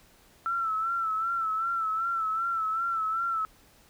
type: tone with vibrato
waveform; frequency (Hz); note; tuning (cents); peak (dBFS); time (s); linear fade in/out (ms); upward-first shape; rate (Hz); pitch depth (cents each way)
sine; 1332; E6; +18; -26; 0.46-3.45; 0; sine; 2.6; 57
effects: pink hiss -59 dBFS RMS until 3.89 s